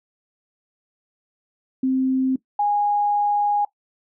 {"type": "tone pair in turn", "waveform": "sine", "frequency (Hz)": [261.6, 823.8], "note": ["C4", "G#5"], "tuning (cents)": [0, -14], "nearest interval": "octave + minor sixth", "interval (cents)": 1986, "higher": "second", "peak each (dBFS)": -17, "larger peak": "neither", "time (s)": [[1.83, 2.36], [2.59, 3.65]], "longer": "second", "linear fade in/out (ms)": 5, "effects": ["noise-tail reverb RT60 0.1 s tail -18 dB re dry"]}